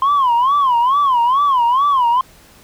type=tone with vibrato; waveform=sine; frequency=1042 Hz; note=C6; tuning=7 cents flat; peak=-9 dBFS; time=0.02-2.21 s; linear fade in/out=2 ms; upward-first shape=sine; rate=2.3 Hz; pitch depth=190 cents each way; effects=tanh soft clip ceiling -9 dBFS + pink hiss -46 dBFS RMS until 2.63 s